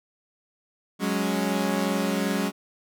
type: chord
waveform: sawtooth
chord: F# suspended second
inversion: none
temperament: equal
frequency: 185 / 207.7 / 277.2 Hz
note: F#3 / G#3 / C#4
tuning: 0 / 0 / 0 cents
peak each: -24 / -23 / -25 dBFS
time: 0.99-2.52 s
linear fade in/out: 50 ms
effects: none